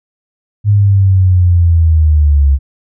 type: linear sweep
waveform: sine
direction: down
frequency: 104.3 to 67.6 Hz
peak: -5 dBFS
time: 0.64-2.59 s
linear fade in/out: 50 ms
effects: none